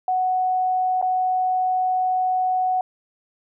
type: tone with dropouts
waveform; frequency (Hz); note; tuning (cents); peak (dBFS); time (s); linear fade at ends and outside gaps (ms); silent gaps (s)
sine; 741; F#5; +2; -18; 0.08-2.81; 2; 1.015-1.025
effects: none